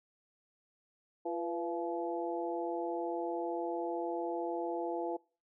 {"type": "harmonic tone with a mistuned harmonic", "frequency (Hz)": 171.1, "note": "F3", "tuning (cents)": -35, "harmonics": [2, 3, 4, 5], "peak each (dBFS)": [-37, -39, -40, -41], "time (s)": [1.25, 5.17], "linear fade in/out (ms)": 10, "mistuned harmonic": 3, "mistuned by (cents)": -61, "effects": ["noise-tail reverb RT60 0.4 s tail -25 dB re dry"]}